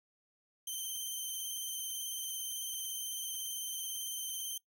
10% pulse tone with vibrato, 3113 Hz, G7, 13 cents flat, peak -30 dBFS, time 0.67-4.58 s, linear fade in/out 5 ms, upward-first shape sine, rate 18 Hz, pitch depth 25 cents each way, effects noise-tail reverb RT60 0.1 s tail -21 dB re dry

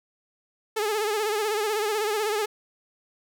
sawtooth tone with vibrato, 424.6 Hz, G#4, 38 cents sharp, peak -20 dBFS, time 0.76-2.46 s, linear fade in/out 10 ms, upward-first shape sine, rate 16 Hz, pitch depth 75 cents each way, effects none

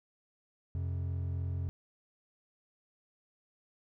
triangle tone pair together, 88.95 / 132.5 Hz, F2 / C3, +32 / +22 cents, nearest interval perfect fifth, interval 690 cents, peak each -31 / -38 dBFS, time 0.75-1.69 s, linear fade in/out 0 ms, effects none

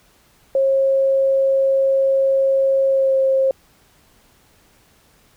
sine tone with pitch glide, 540 to 533.8 Hz, C#5 to C5, -45 to +35 cents, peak -13 dBFS, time 0.55-3.51 s, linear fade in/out 2 ms, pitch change -20 cents, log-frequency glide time 2.89-3.15 s, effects pink hiss -55 dBFS RMS until 5.36 s

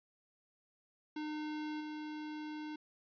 square tone with level steps, 304.3 Hz, D#4, 38 cents flat, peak -39 / -42 dBFS, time 1.16-2.76 s, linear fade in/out 5 ms, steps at 1.8 s, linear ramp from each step 10 ms, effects resampled to 11025 Hz

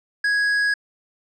triangle tone with tanh clipping, 1661.2 Hz, G#6, in tune, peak -19 dBFS, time 0.24-0.74 s, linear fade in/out 5 ms, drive 13 dB, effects low-pass 8000 Hz 12 dB/octave

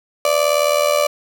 35% pulse tone with amplitude modulation, 585 Hz, D5, 7 cents flat, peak -9 dBFS, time 0.25-1.07 s, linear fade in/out 2 ms, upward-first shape sine, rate 79.1 Hz, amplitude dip 70%, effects none

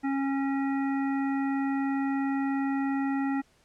harmonic tone, 273.7 Hz, C#4, 22 cents flat, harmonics 1 / 3 / 5 / 7 / 9, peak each -26 / -35 / -41 / -40 / -49 dBFS, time 0.03-3.42 s, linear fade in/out 20 ms, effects pink hiss -64 dBFS RMS until 3.64 s + low-pass 9000 Hz 12 dB/octave

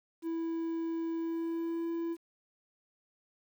triangle tone with pitch glide, 329.6 to 334.4 Hz, E4 to E4, 0 to +25 cents, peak -30 dBFS, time 0.22-2.17 s, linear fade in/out 50 ms, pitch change +25 cents, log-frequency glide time 1.19-1.93 s, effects 10-bit

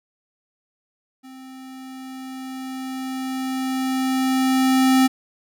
square tone with level ramp, 261.6 Hz, C4, in tune, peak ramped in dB -40 to -13 dBFS, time 1.23-5.08 s, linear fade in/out 20 ms, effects none

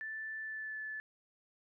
sine tone with pitch glide, 1760 to 1737.8 Hz, A6 to A6, 0 to -22 cents, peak -39 dBFS, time 0.01-1 s, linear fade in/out 0 ms, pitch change -22 cents, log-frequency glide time 0.41-0.79 s, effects none

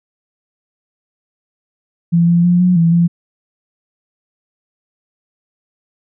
sine tone with pitch steps, 169.8 / 171.7 / 176.1 / 180.5 / 166.8 / 171 Hz, F3 / F3 / F3 / F#3 / E3 / F3, -48 / -29 / +15 / -43 / +21 / -36 cents, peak -8 dBFS, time 2.12-3.08 s, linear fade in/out 20 ms, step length 160 ms, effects none

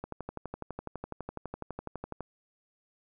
click train, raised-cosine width 1 ms, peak -23 dBFS, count 27, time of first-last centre 0.04-2.207 s, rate 12 Hz, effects none

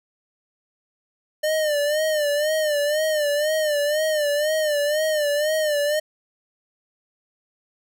square tone with vibrato, 603 Hz, D5, 46 cents sharp, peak -20 dBFS, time 1.43-6 s, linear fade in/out 10 ms, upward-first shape sine, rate 2 Hz, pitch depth 76 cents each way, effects none

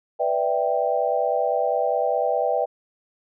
sine chord, E minor seventh, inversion second, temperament equal with one note detuned, 493.9 / 589.4 / 659.3 / 784 Hz, B4 / D5 / E5 / G5, 0 / +6 / 0 / 0 cents, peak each -25 dBFS, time 0.19-2.66 s, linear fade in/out 20 ms, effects none

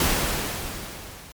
pink noise with level ramp, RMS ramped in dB -20 to -44 dBFS, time 0-1.32 s, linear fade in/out 2 ms, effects MP3 96 kbps

